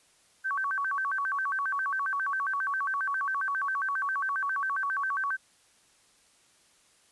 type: tone with vibrato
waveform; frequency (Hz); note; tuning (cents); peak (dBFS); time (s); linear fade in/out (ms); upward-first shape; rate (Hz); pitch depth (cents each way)
sine; 1318.5; E6; 0; -27; 0.44-5.37; 20; square; 7.4; 280
effects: white hiss -63 dBFS RMS until 7.11 s + resampled to 24000 Hz